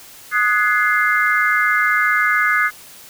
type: chord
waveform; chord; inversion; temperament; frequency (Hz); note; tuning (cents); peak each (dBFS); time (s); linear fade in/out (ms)
sine; Ab dominant seventh; second; equal with one note detuned; 1244.5 / 1480 / 1687.3 / 2093; Eb6 / Gb6 / Ab6 / C7; 0 / 0 / +27 / 0; -19; 0.31-2.71; 50
effects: white hiss -41 dBFS RMS until 3.09 s